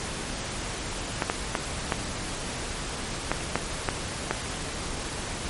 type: clicks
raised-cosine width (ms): 0.5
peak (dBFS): -8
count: 8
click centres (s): 1.222 / 1.299 / 1.552 / 1.922 / 3.316 / 3.556 / 3.888 / 4.31
effects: pink hiss -33 dBFS RMS until 5.49 s + MP3 48 kbps